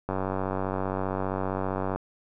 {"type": "click train", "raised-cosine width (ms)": 1, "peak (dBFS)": -15, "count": 179, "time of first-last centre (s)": [0.09, 1.96], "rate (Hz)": 95.2, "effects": []}